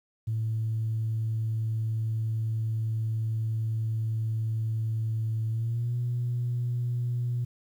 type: tone with pitch glide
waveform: sine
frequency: 111.2 to 121.26 Hz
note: A2 to B2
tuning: +19 to -31 cents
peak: -25 dBFS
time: 0.27-7.45 s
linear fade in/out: 10 ms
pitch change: +150 cents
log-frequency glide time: 5.48-5.96 s
effects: tanh soft clip ceiling -22 dBFS + 10-bit